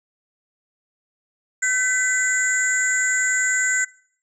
sine tone cluster, 1530 / 1999 / 6960 / 7560 Hz, G6 / B6 / A8 / A#8, -42 / +20 / -20 / +23 cents, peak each -21 / -23 / -24 / -25 dBFS, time 1.62-3.85 s, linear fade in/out 10 ms, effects noise-tail reverb RT60 0.6 s tail -23 dB re dry + tanh soft clip ceiling -8 dBFS

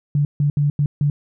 sine tone bursts at uneven times, 145.2 Hz, D3, 19 cents flat, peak -14 dBFS, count 5, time 0.15-0.25 / 0.4-0.5 / 0.57-0.7 / 0.79-0.86 / 1.01-1.1 s, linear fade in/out 2 ms, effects none

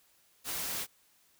white noise, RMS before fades -36 dBFS, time 0.44-0.87 s, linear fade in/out 50 ms, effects white hiss -67 dBFS RMS until 1.39 s

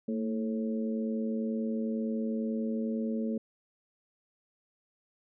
harmonic tone with a mistuned harmonic, 109 Hz, A2, 16 cents flat, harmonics 2 / 3 / 4 / 5, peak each -30 / -42 / -38 / -41 dBFS, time 0.08-3.38 s, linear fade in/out 5 ms, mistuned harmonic 2, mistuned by +54 cents, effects none

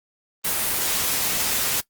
white noise, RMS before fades -23 dBFS, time 0.44-1.81 s, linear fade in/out 10 ms, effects noise-tail reverb RT60 0.1 s tail -20 dB re dry + Opus 24 kbps

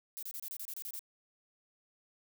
violet noise bursts, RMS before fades -42 dBFS, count 10, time 0.17-0.992 s, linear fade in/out 0 ms, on 57 ms, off 28 ms, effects none

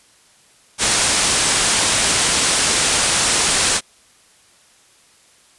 white low-pass noise, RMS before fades -17 dBFS, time 0.78-3.81 s, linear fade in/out 50 ms, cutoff 10000 Hz, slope 96 dB/octave, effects white hiss -52 dBFS RMS until 5.58 s + resampled to 24000 Hz

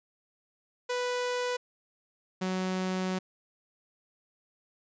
sawtooth tone pair in turn, 493.9 / 186.08 Hz, B4 / F#3, 0 / +10 cents, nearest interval octave + perfect fourth, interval 1690 cents, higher first, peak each -25 dBFS, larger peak neither, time 0.89-1.57 / 2.41-3.19 s, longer second, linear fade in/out 10 ms, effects resampled to 16000 Hz

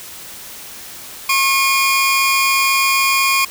sawtooth tone pair together, 1086 / 2432 Hz, C#6 / D#7, -36 / -40 cents, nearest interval octave + major second, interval 1396 cents, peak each -12 dBFS, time 1.29-3.45 s, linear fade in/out 5 ms, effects white hiss -34 dBFS RMS until 3.5 s

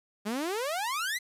sawtooth exponential sweep, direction up, 198.5 to 2093 Hz, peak -26 dBFS, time 0.25-1.19 s, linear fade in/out 20 ms, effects resampled to 32000 Hz + 9-bit

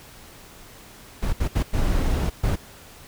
brown noise bursts at uneven times, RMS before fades -21 dBFS, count 5, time 1.22-1.33 / 1.4-1.48 / 1.55-1.63 / 1.73-2.3 / 2.43-2.56 s, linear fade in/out 10 ms, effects pink hiss -46 dBFS RMS until 3.07 s

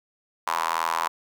sawtooth tone with high-pass filter, 82.41 Hz, E2, in tune, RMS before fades -26 dBFS, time 0.47-1.08 s, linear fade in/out 0 ms, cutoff 1000 Hz, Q 5.2, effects none

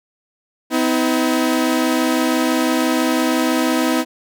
sawtooth tone pair together, 253.8 / 319.8 Hz, B3 / D#4, +47 / +48 cents, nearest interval major third, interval 401 cents, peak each -14 dBFS, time 0.7-4.05 s, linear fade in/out 50 ms, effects none

